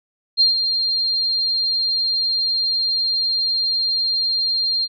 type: tone with ADSR envelope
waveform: sine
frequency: 4196 Hz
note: C8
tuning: 4 cents sharp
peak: -10 dBFS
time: 0.37-4.88 s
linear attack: 37 ms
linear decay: 140 ms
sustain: -7 dB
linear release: 45 ms
effects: none